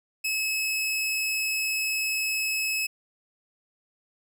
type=tone; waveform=sawtooth; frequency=2583 Hz; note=E7; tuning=36 cents flat; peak=-22 dBFS; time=0.24-2.87 s; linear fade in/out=10 ms; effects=none